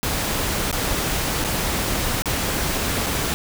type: noise with dropouts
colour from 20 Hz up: pink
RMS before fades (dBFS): -23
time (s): 0.03-3.34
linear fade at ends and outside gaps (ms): 0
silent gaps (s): 0.714-0.727 / 1.441-1.446 / 2.221-2.257 / 3.063-3.067
effects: none